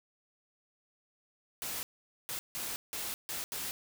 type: noise bursts at uneven times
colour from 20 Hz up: white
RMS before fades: -38 dBFS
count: 6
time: 1.62-1.83 / 2.29-2.39 / 2.55-2.76 / 2.93-3.14 / 3.29-3.44 / 3.52-3.71 s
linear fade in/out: 0 ms
effects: none